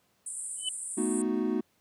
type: band-pass noise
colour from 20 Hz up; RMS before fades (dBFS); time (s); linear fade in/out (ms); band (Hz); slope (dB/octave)
white; -38; 0.26-1.22; 5; 8100 to 9600; 96
type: tone with exponential growth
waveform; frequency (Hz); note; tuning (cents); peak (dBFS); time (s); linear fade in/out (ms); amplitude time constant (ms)
sine; 3004; F#7; +26; -25; 0.57-0.69; 5; 26
type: chord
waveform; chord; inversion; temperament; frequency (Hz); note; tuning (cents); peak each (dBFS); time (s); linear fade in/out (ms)
triangle; B dominant seventh; third; equal; 220 / 246.9 / 311.1 / 370; A3 / B3 / D#4 / F#4; 0 / 0 / 0 / 0; -30; 0.97-1.61; 10
effects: pink hiss -70 dBFS RMS until 1.8 s + high-pass 100 Hz 12 dB/octave